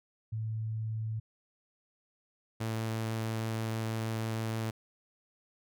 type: tone pair in turn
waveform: sine / sawtooth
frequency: 110.3 / 111.71 Hz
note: A2 / A2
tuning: +5 / +27 cents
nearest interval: unison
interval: 22 cents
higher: second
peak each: -32 / -28 dBFS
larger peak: second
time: 0.32-1.2 / 2.6-4.71 s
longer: second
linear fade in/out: 10 ms
effects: none